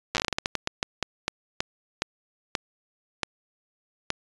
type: slowing click train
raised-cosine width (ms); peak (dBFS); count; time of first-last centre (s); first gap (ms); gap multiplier
0.2; -7; 21; 0.15-4.104; 8; 1.28
effects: resampled to 22050 Hz